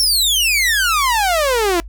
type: exponential sweep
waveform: sawtooth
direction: down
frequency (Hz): 5540 to 329.6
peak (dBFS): -10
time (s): 0-1.8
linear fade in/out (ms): 0
effects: noise-tail reverb RT60 0.1 s tail -23 dB re dry + added 50 Hz sine -30 dBFS peak until 1.88 s